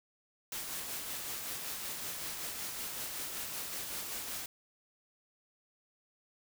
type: noise with tremolo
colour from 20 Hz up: white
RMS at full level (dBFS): -39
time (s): 0.52-4.46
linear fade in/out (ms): 2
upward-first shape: sine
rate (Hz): 5.3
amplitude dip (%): 30
effects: none